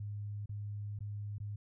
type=tone with dropouts; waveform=sine; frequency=103.2 Hz; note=G#2; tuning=10 cents flat; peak=-38 dBFS; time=0-1.56 s; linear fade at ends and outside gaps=5 ms; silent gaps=0.459-0.492 / 0.99-1.005 / 1.383-1.401 s; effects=none